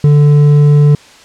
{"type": "tone with hard clipping", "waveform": "sine", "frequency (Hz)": 146.6, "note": "D3", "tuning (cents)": -3, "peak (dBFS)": -5, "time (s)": [0.04, 0.95], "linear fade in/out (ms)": 2, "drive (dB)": 5, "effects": ["white hiss -39 dBFS RMS until 1.24 s", "low-pass 6000 Hz 12 dB/octave"]}